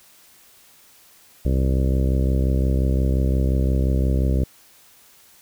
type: harmonic tone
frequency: 65.7 Hz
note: C2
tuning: 8 cents sharp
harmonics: 1 / 2 / 3 / 4 / 5 / 6 / 7 / 8 / 9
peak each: -18 / -24 / -28 / -30 / -32 / -34 / -35 / -36 / -37 dBFS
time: 1.45-4.44 s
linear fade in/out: 5 ms
effects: white hiss -52 dBFS RMS until 5.41 s